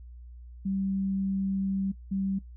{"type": "tone pair in turn", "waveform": "sine", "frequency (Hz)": [193.8, 193.8], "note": ["G3", "G3"], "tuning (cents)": [-20, -20], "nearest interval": "unison", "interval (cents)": 0, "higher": "neither", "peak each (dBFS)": -26, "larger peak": "neither", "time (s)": [[0.65, 1.92], [2.11, 2.39]], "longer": "first", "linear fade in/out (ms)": 10, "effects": ["noise-tail reverb RT60 0.1 s tail -19 dB re dry", "added 60 Hz sine -43 dBFS peak until 2.56 s"]}